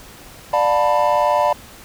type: chord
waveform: triangle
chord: B half-diminished seventh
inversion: first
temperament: just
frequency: 592.7 / 711.2 / 889 / 987.8 Hz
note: D5 / F5 / A5 / B5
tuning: +16 / +31 / +18 / 0 cents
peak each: -16 / -19 / -18 / -17 dBFS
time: 0.53-1.53 s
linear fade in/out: 5 ms
effects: pink hiss -41 dBFS RMS until 1.84 s